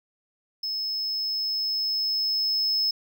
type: tone with level ramp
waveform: triangle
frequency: 5200 Hz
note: E8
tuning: 24 cents flat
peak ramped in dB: -26 to -20 dBFS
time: 0.63-2.91 s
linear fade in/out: 5 ms
effects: none